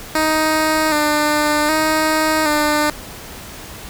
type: tone with vibrato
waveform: 10% pulse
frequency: 306 Hz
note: D#4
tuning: 29 cents flat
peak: -6 dBFS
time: 0.15-2.9 s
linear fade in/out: 2 ms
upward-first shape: square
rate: 0.65 Hz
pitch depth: 37 cents each way
effects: pink hiss -34 dBFS RMS until 3.89 s